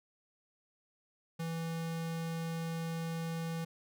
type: tone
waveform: square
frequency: 164.81 Hz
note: E3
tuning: in tune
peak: -36 dBFS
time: 1.39-3.65 s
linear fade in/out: 10 ms
effects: none